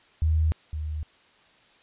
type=tone pair in turn; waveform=sine; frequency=78.9 / 76.74 Hz; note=D#2 / D#2; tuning=+25 / -23 cents; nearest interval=unison; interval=48 cents; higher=first; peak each=-19 / -28 dBFS; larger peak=first; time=0.22-0.52 / 0.73-1.03 s; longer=neither; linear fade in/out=0 ms; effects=white hiss -58 dBFS RMS until 1.82 s + resampled to 8000 Hz